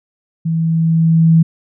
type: tone with level ramp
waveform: sine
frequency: 163.3 Hz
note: E3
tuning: 16 cents flat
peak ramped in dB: -14 to -5 dBFS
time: 0.45-1.43 s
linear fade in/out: 10 ms
effects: none